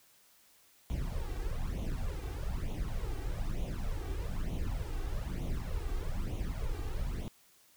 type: noise with flanger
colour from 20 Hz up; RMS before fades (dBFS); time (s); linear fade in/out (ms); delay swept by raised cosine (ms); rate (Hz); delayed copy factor
brown; -35; 0.9-7.28; 0; 0.3 to 2.6; 1.1; +0.8
effects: white hiss -64 dBFS RMS until 7.76 s